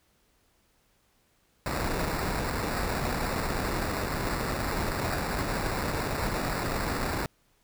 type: noise with sample-and-hold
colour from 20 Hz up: pink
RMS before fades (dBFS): -30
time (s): 1.66-7.26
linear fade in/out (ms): 0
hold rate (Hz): 3150
effects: pink hiss -68 dBFS RMS until 7.63 s